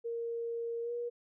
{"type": "tone with pitch glide", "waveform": "sine", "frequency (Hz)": [465.4, 477.4], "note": ["A#4", "A#4"], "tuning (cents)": [-3, 41], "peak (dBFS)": -34, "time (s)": [0.04, 1.1], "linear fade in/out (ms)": 20, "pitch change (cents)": 44, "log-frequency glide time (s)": [0.82, 0.92], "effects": []}